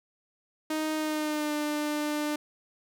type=tone with pitch glide; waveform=sawtooth; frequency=311.1 to 298.6 Hz; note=D#4 to D4; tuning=0 to +29 cents; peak=-24 dBFS; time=0.7-2.36 s; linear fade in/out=5 ms; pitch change=-71 cents; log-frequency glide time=0.95-1.54 s; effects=none